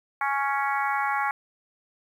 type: harmonic tone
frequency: 277.8 Hz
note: C#4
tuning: 4 cents sharp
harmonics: 3 / 4 / 5 / 6 / 7 / 8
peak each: -27 / -29 / -31 / -33 / -34 / -35 dBFS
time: 0.21-1.31 s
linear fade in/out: 2 ms
effects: 9-bit